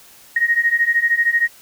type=beating tone pair; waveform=sine; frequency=1864.7 / 1877.7 Hz; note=A#6 / A#6; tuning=0 / +12 cents; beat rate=13 Hz; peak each=-18 / -16 dBFS; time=0.36-1.48 s; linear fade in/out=5 ms; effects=white hiss -46 dBFS RMS until 1.61 s